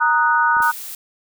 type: chord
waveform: sine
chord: D# minor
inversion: second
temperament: equal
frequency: 932.3 / 1244.5 / 1480 Hz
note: A#5 / D#6 / F#6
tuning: 0 / 0 / 0 cents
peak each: -17 / -19 / -17 dBFS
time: 0-0.72 s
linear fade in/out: 20 ms
type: clicks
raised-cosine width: 2 ms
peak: -26 / -24 dBFS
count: 2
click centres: 0.568 / 0.604 s
type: noise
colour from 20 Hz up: blue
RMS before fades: -32 dBFS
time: 0.62-0.95 s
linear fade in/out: 2 ms
effects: none